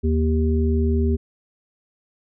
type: harmonic tone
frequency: 78.5 Hz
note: D#2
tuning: 16 cents sharp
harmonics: 1 / 3 / 5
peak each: -18 / -23 / -25 dBFS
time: 0.03-1.17 s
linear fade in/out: 20 ms
effects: none